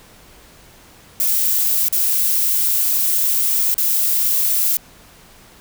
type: noise with dropouts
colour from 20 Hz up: violet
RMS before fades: -17 dBFS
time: 1.2-4.77 s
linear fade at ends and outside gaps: 1 ms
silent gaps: 1.885-1.926 / 3.742-3.78 s
effects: pink hiss -46 dBFS RMS until 5.6 s